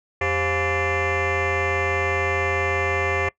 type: tone with frequency modulation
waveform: sine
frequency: 840 Hz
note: G#5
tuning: 19 cents sharp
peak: -18 dBFS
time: 0.21-3.29 s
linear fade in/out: 5 ms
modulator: 309 Hz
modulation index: 5
effects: noise-tail reverb RT60 0.1 s tail -22 dB re dry + tanh soft clip ceiling -17 dBFS